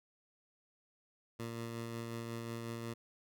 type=tone with tremolo; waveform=15% pulse; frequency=115.9 Hz; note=A#2; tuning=10 cents flat; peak=-33 dBFS; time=1.39-2.94 s; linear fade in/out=10 ms; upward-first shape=sine; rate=5.5 Hz; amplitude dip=25%; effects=none